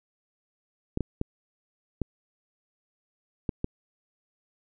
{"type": "clicks", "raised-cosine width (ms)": 3, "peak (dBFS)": -14, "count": 6, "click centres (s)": [0.974, 1.007, 1.214, 2.017, 3.492, 3.644], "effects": []}